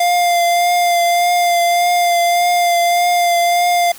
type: tone with vibrato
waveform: square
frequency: 698.5 Hz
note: F5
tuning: in tune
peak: -12 dBFS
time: 0-3.92 s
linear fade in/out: 5 ms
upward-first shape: triangle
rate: 1.7 Hz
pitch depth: 23 cents each way
effects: white hiss -37 dBFS RMS until 3.98 s